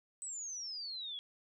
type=exponential sweep; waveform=sine; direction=down; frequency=8160 to 3296 Hz; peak=-40 dBFS; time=0.22-1.19 s; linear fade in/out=0 ms; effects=none